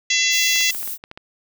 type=harmonic tone; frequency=674 Hz; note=E5; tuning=38 cents sharp; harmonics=3 / 4 / 5 / 6 / 7 / 8 / 9 / 10; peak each=-22 / -22 / -23 / -27 / -27 / -29 / -24 / -26 dBFS; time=0.1-0.71 s; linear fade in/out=5 ms
type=noise; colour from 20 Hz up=violet; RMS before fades=-28 dBFS; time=0.3-0.98 s; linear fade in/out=50 ms
type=clicks; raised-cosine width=0.3 ms; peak=-20 dBFS; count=9; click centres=0.559 / 0.609 / 0.697 / 0.748 / 0.829 / 0.876 / 1.039 / 1.114 / 1.175 s
effects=none